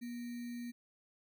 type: tone with sample-and-hold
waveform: sine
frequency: 240 Hz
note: B3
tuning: 49 cents flat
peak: -40 dBFS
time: 0.01-0.72 s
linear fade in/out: 20 ms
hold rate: 2100 Hz
effects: none